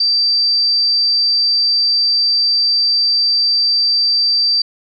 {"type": "tone", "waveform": "sine", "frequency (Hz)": 4672, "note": "D8", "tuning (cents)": -10, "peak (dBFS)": -11, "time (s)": [0, 4.62], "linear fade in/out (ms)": 5, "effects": []}